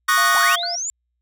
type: chord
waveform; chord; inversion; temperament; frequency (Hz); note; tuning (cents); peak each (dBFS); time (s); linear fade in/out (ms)
45% pulse; D# minor seventh; third; equal with one note detuned; 1108.7 / 1230.9 / 1480 / 1864.7; C#6 / D#6 / F#6 / A#6; 0 / -19 / 0 / 0; -20; 0.08-0.56; 10
type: tone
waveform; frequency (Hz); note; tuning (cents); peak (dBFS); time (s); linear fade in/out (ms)
triangle; 691; F5; -19; -25; 0.17-0.76; 10
type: linear sweep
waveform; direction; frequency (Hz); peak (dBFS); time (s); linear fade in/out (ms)
sine; up; 641 to 7310; -23; 0.35-0.9; 0
type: tone with exponential decay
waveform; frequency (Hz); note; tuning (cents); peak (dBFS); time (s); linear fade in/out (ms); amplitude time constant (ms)
sine; 1480; F#6; 0; -26; 0.63-0.85; 2; 46
effects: added 60 Hz sine -70 dBFS peak until 1.21 s